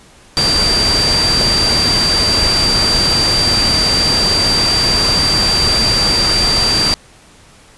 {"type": "tone in noise", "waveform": "sine", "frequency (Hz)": 4699, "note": "D8", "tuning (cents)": 0, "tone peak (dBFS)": -12, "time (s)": [0.37, 6.94], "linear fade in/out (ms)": 0, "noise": "pink", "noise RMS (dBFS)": -17, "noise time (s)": [0.37, 6.94], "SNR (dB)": 2, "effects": ["pink hiss -44 dBFS RMS until 7.77 s", "resampled to 24000 Hz"]}